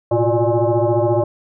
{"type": "tone with frequency modulation", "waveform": "sine", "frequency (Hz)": 125.2, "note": "B2", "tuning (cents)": 24, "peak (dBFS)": -13, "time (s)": [0.11, 1.24], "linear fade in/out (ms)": 5, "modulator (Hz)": 236, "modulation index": 2.8, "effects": []}